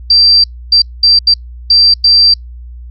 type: tone bursts at uneven times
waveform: sine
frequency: 4699 Hz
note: D8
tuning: in tune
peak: -3 dBFS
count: 6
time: 0.1-0.44 / 0.72-0.82 / 1.03-1.19 / 1.27-1.34 / 1.7-1.94 / 2.04-2.34 s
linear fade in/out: 5 ms
effects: added 60 Hz sine -26 dBFS peak until 2.9 s + Opus 48 kbps